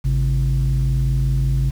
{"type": "tone pair together", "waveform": "sine", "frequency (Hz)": [53, 133.8], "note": ["G#1", "C3"], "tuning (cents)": [36, 39], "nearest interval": "octave + major third", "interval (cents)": 1603, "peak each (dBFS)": -16, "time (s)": [0.04, 1.71], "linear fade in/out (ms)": 20, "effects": ["tanh soft clip ceiling -12 dBFS", "7-bit"]}